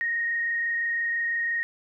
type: tone with frequency modulation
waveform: sine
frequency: 1864.7 Hz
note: A#6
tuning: in tune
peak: -24 dBFS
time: 0.01-1.63 s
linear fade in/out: 0 ms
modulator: 25.9 Hz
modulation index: 0.66
effects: none